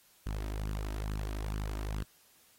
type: tone with flanger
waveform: sawtooth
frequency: 51.91 Hz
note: G#1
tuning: in tune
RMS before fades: -36 dBFS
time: 0.26-2.03 s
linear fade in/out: 5 ms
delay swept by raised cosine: 0.64 to 3.24 ms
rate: 2.3 Hz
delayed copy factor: +0.6
effects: white hiss -64 dBFS RMS until 2.58 s + AAC 48 kbps